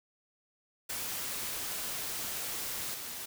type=noise with level steps; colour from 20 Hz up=white; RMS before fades=-37 / -41 dBFS; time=0.89-3.26 s; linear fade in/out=10 ms; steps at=2.94 s; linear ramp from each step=2 ms; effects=none